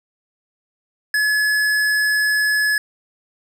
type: tone with hard clipping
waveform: sine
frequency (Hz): 1704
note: G#6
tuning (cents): +44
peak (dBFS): -17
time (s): 1.14-2.78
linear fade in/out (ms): 2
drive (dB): 14
effects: none